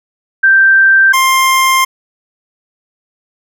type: tone pair in turn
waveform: sine / 25% pulse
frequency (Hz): 1568 / 1054.9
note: G6 / C6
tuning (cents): 0 / +14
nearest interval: perfect fifth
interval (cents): 686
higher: first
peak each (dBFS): -4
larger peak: neither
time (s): 0.43-1.13 / 1.13-1.85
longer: second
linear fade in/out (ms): 10
effects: none